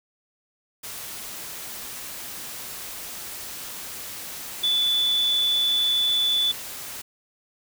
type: tone in noise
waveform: sine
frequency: 3474 Hz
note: A7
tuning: 23 cents flat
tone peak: -19 dBFS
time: 4.63-6.52 s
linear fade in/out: 10 ms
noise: white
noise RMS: -36 dBFS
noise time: 0.83-7.02 s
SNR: +14 dB
effects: none